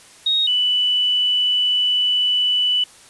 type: tone pair in turn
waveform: sine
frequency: 3749 / 2976 Hz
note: A#7 / F#7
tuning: +9 / +9 cents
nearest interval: major third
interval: 400 cents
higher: first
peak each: -15 dBFS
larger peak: neither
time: 0.26-0.47 / 0.47-2.84 s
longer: second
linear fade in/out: 5 ms
effects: white hiss -46 dBFS RMS until 3.09 s + resampled to 24000 Hz